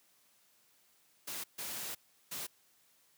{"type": "noise bursts at uneven times", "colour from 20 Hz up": "white", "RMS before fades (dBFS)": -41, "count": 3, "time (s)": [[1.27, 1.44], [1.58, 1.95], [2.31, 2.47]], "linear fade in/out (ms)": 10, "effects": ["white hiss -69 dBFS RMS until 3.17 s", "high-pass 100 Hz 12 dB/octave"]}